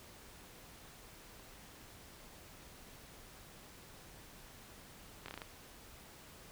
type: slowing click train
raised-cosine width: 0.3 ms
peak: -28 dBFS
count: 6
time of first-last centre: 5.26-5.418 s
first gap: 23 ms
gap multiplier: 1.16
effects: pink hiss -56 dBFS RMS until 6.51 s